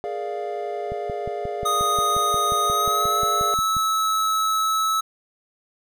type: chord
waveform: triangle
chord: Bb dominant seventh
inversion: third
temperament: equal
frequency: 415.3 / 466.2 / 587.3 / 698.5 Hz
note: Ab4 / Bb4 / D5 / F5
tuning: 0 / 0 / 0 / 0 cents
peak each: -28 / -34 / -31 / -28 dBFS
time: 0.04-3.54 s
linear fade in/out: 0 ms
type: click train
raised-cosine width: 5 ms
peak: -21 dBFS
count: 17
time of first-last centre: 0.92-3.767 s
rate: 5.62 Hz
type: tone with pitch glide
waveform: square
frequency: 1244.5 to 1300.3 Hz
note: D#6 to E6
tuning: 0 to -24 cents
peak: -20 dBFS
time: 1.65-5.01 s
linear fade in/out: 10 ms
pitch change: +76 cents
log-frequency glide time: 2.65-3.21 s
effects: none